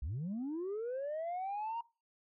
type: linear sweep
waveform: sine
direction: up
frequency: 56.6 to 946 Hz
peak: -34 dBFS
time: 0.02-1.81 s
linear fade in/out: 5 ms
effects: noise-tail reverb RT60 0.3 s tail -22 dB re dry + tanh soft clip ceiling -34 dBFS